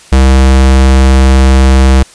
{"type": "tone", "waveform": "square", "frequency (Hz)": 66, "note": "C2", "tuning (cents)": 16, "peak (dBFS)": -3, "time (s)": [0.12, 2.03], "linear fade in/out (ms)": 5, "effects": ["white hiss -37 dBFS RMS until 2.14 s", "resampled to 22050 Hz"]}